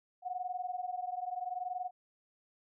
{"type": "tone pair together", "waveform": "sine", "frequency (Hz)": [720, 740.7], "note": ["F#5", "F#5"], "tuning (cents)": [-47, 2], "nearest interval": "unison", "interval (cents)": 49, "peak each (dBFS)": [-38, -39], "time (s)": [0.22, 1.91], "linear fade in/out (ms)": 50, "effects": []}